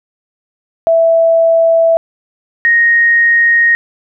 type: tone pair in turn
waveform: sine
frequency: 660 / 1866.8 Hz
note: E5 / A#6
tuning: +2 / +2 cents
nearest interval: octave + tritone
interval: 1800 cents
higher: second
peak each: -6 dBFS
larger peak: neither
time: 0.87-1.97 / 2.65-3.75 s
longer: neither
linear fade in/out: 0 ms
effects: none